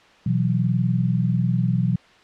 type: chord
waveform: sine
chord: B suspended fourth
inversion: none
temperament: equal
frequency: 123.47 / 164.81 / 185 Hz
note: B2 / E3 / F#3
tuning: 0 / 0 / 0 cents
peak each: -21 / -23 / -23 dBFS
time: 0.26-1.96 s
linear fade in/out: 5 ms
effects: white hiss -51 dBFS RMS until 2.23 s + low-pass 3000 Hz 12 dB/octave